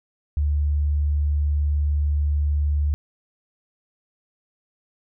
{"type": "tone", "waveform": "sine", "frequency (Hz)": 73.42, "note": "D2", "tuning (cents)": 0, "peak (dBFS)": -18, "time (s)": [0.37, 2.94], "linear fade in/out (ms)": 0, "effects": []}